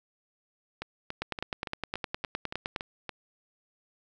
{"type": "two click trains", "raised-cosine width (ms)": 0.3, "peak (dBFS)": [-19, -15], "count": [9, 16], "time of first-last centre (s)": [[0.82, 3.093], [1.22, 2.762]], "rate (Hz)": [3.52, 9.73], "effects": []}